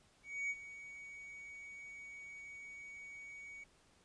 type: tone with ADSR envelope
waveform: triangle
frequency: 2247 Hz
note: C#7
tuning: 23 cents sharp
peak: -33 dBFS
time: 0.23-3.64 s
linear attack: 270 ms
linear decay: 44 ms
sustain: -14 dB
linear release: 6 ms
effects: pink hiss -69 dBFS RMS until 4.04 s + resampled to 22050 Hz